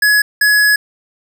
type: tone pair in turn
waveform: square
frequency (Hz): 1687 / 1687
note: G#6 / G#6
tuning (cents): +27 / +27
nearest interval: unison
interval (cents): 0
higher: neither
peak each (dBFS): -9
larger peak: neither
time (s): 0.02-0.22 / 0.41-0.76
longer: second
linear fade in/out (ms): 5
effects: none